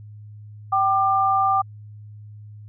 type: tone pair together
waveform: sine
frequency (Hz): 774.7 / 1194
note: G5 / D6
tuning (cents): -21 / +28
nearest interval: perfect fifth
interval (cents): 749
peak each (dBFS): -19 / -19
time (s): 0.72-1.62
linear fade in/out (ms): 10
effects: added 105 Hz sine -38 dBFS peak until 2.68 s